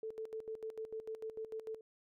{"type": "tone with tremolo", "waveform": "sine", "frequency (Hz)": 441.1, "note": "A4", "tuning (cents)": 4, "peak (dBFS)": -39, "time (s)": [0.03, 1.81], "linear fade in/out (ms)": 2, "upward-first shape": "square", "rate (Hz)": 6.7, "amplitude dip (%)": 75, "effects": []}